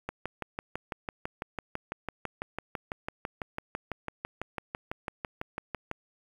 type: click train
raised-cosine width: 0.5 ms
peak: -18 dBFS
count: 36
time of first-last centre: 0.09-5.914 s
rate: 6.01 Hz
effects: 8-bit